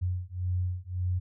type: beating tone pair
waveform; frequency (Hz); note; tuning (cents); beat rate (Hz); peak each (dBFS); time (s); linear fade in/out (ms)
sine; 89.7 / 91.5; F2 / F#2; +47 / -19; 1.8; -31; 0.01-1.2; 20
effects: none